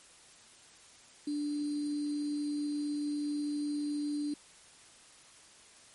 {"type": "tone with sample-and-hold", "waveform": "sine", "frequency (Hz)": 293.6, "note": "D4", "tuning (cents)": 0, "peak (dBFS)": -31, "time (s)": [1.27, 4.34], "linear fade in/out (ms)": 5, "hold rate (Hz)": 4410, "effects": ["white hiss -57 dBFS RMS until 5.94 s", "MP3 48 kbps"]}